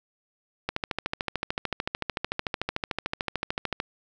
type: click train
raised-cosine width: 0.3 ms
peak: -11 dBFS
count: 43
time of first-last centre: 0.69-3.801 s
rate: 13.5 Hz
effects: none